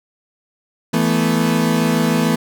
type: chord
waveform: 35% pulse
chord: E suspended fourth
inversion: none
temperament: equal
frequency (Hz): 164.81 / 220 / 246.9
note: E3 / A3 / B3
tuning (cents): 0 / 0 / 0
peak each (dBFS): -17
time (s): 0.93-2.36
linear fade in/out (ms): 10
effects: none